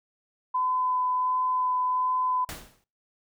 sine tone with vibrato, 1010 Hz, B5, 39 cents sharp, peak -23 dBFS, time 0.54-2.45 s, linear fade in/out 10 ms, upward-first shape sine, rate 1.4 Hz, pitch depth 8 cents each way
pink noise with exponential decay, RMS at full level -33 dBFS, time 2.49-2.84 s, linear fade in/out 0 ms, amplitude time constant 76 ms
effects noise-tail reverb RT60 0.4 s tail -24 dB re dry

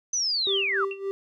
sine linear sweep, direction down, 6170 to 1086 Hz, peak -23 dBFS, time 0.13-0.85 s, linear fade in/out 5 ms
triangle tone with tremolo, 392 Hz, G4, in tune, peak -23 dBFS, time 0.47-1.11 s, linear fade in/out 0 ms, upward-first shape sine, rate 3.5 Hz, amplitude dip 80%
sine tone with exponential decay, 2726 Hz, F7, 43 cents flat, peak -29 dBFS, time 0.91-1.03 s, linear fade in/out 2 ms, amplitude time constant 24 ms
effects none

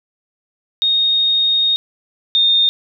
sine tone pair in turn, 3714 / 3657 Hz, A#7 / A#7, -7 / -34 cents, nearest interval unison, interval 27 cents, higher first, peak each -12 / -10 dBFS, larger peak second, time 0.82-1.76 / 2.35-2.69 s, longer first, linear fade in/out 0 ms, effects none

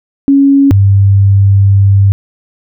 sine tone pair in turn, 277.2 / 98.8 Hz, C#4 / G2, 0 / +14 cents, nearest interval octave + tritone, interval 1786 cents, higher first, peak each -3 dBFS, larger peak neither, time 0.28-0.71 / 0.71-2.12 s, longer second, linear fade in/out 0 ms, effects none

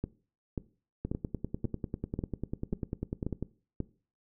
two click trains, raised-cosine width 3 ms, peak -20 / -19 dBFS, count 25 / 8, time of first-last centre 1.05-3.426 / 0.04-3.803 s, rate 10.1 / 1.86 Hz, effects noise-tail reverb RT60 0.4 s tail -19 dB re dry

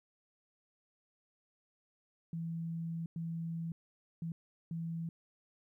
sine tone bursts at uneven times, 165.6 Hz, E3, 8 cents sharp, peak -36 dBFS, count 4, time 2.33-3.06 / 3.16-3.72 / 4.22-4.32 / 4.71-5.09 s, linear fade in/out 2 ms, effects 13-bit

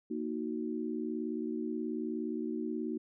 sine chord, D# minor, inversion second, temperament equal, 233.1 / 311.1 / 370 Hz, A#3 / D#4 / F#4, 0 / 0 / 0 cents, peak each -37 / -37 / -39 dBFS, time 0.1-2.98 s, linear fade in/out 10 ms, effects none

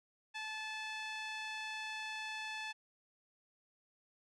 sawtooth tone with band-pass filter, 869 Hz, A5, 22 cents flat, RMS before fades -43 dBFS, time 0.34-2.73 s, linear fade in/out 20 ms, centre 2600 Hz, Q 1.3, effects resampled to 24000 Hz

